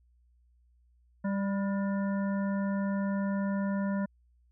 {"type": "harmonic tone with a mistuned harmonic", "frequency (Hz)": 197.4, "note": "G3", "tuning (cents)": 12, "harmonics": [1, 3, 5, 7, 9], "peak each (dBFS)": [-28, -38, -42, -45, -47], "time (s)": [1.24, 4.06], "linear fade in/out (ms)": 10, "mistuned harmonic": 7, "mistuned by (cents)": 61, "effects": ["added 60 Hz sine -62 dBFS peak until 4.51 s"]}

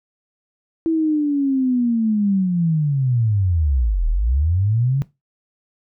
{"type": "linear two-way sweep", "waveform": "sine", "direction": "down then up", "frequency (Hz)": [329.6, 36.71, 142.3], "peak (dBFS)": -15, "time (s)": [0.86, 5.02], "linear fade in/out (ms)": 0, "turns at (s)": 4.08, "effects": ["noise-tail reverb RT60 0.2 s tail -18 dB re dry"]}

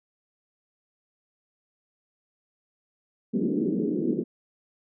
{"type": "band-pass noise", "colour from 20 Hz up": "pink", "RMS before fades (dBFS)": -26, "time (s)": [3.33, 4.24], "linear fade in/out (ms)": 20, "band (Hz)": [180, 410], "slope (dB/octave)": 48, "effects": []}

